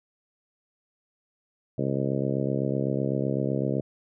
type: harmonic tone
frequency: 67.9 Hz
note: C#2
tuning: 35 cents flat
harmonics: 2 / 3 / 4 / 5 / 6 / 7 / 8 / 9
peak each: -29 / -31 / -32 / -33 / -34 / -34 / -35 / -36 dBFS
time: 1.78-3.81 s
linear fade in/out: 5 ms
effects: none